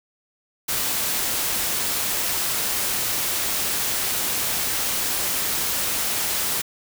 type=noise; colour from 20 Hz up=white; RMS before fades=-24 dBFS; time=0.68-6.62 s; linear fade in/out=10 ms; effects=none